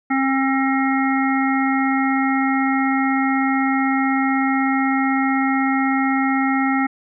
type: harmonic tone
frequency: 268.4 Hz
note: C4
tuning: 44 cents sharp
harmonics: 1 / 3 / 5 / 7 / 8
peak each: -18 / -23 / -25 / -26 / -27 dBFS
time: 0.1-6.87 s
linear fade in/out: 10 ms
effects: none